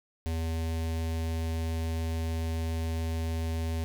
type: tone with notch filter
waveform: square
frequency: 81.5 Hz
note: E2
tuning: 19 cents flat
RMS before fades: -31 dBFS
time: 0.26-3.84 s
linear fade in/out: 0 ms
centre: 1300 Hz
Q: 1.8
effects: none